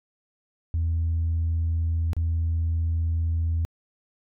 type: tone with dropouts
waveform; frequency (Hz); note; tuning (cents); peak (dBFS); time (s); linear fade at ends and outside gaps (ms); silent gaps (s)
sine; 82.41; E2; 0; -20; 0.74-3.65; 0; 2.132-2.166
effects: tanh soft clip ceiling -19 dBFS